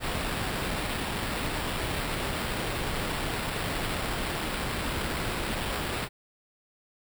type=noise with sample-and-hold; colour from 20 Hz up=pink; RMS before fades=-31 dBFS; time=0-6.09 s; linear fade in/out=50 ms; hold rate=6300 Hz; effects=none